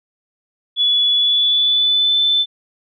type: tone with pitch glide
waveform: sine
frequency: 3416 to 3524 Hz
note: G#7 to A7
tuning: +48 to +2 cents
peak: -12 dBFS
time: 0.76-2.46 s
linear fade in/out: 50 ms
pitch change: +54 cents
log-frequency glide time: 1.16-2.18 s
effects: none